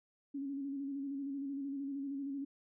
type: tone with vibrato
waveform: sine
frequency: 277.2 Hz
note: C#4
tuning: in tune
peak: -37 dBFS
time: 0.34-2.45 s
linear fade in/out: 10 ms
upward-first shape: square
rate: 13 Hz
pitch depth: 36 cents each way
effects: none